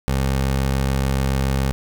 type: tone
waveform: 20% pulse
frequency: 67 Hz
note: C2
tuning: 42 cents sharp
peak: -13 dBFS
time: 0.08-1.72 s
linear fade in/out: 0 ms
effects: none